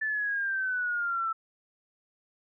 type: exponential sweep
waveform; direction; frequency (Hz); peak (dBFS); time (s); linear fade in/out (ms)
sine; down; 1760 to 1318.5; -27; 0.01-1.33; 10
effects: none

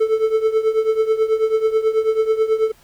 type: tone with tremolo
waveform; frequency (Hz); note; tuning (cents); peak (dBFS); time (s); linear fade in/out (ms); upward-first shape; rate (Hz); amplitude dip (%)
triangle; 440; A4; 0; -9; 0-2.72; 10; triangle; 9.2; 85
effects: pink hiss -52 dBFS RMS until 2.83 s

